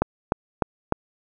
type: click train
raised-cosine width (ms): 1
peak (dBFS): -5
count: 4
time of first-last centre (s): 0.02-0.924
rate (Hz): 3.32
effects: none